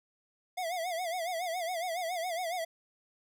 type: tone with vibrato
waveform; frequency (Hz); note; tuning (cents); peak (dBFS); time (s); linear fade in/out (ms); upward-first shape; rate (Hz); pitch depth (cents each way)
square; 695; F5; -9; -33; 0.57-2.65; 10; sine; 7.2; 120
effects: none